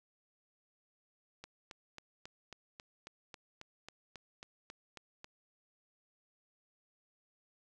click train, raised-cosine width 0.2 ms, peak -30 dBFS, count 15, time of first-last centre 1.44-5.244 s, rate 3.68 Hz, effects none

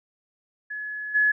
sine tone with level steps, 1700 Hz, G#6, 40 cents sharp, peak -30 / -17 dBFS, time 0.7-1.32 s, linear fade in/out 10 ms, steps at 1.14 s, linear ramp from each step 20 ms, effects none

